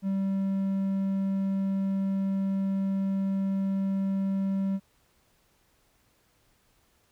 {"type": "tone with hard clipping", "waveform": "triangle", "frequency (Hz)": 194, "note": "G3", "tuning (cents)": -18, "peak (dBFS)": -26, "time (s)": [0.02, 4.8], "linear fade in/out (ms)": 50, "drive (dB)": 6, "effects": ["pink hiss -67 dBFS RMS until 7.11 s"]}